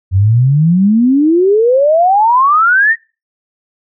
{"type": "exponential sweep", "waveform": "sine", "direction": "up", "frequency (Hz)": [90.4, 1898], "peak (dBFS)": -6, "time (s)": [0.11, 2.96], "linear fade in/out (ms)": 50, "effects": ["noise-tail reverb RT60 0.3 s tail -24 dB re dry"]}